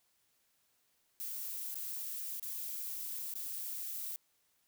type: noise with dropouts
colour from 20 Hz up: violet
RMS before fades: -41 dBFS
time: 1.2-4.16 s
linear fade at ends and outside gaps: 0 ms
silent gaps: 1.743-1.755 / 2.397-2.427 / 3.339-3.354 s
effects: white hiss -75 dBFS RMS until 4.67 s